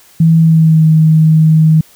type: tone with pitch glide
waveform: sine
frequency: 163.1 to 157.91 Hz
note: E3 to D#3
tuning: -18 to +26 cents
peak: -4 dBFS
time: 0.2-1.81 s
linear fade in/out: 5 ms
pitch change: -56 cents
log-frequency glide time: 0.38-0.85 s
effects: white hiss -44 dBFS RMS until 1.95 s